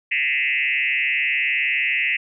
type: tone with frequency modulation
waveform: sine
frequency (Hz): 2316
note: D7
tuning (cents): -25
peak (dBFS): -18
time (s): 0.11-2.17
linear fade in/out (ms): 10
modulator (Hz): 139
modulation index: 3
effects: none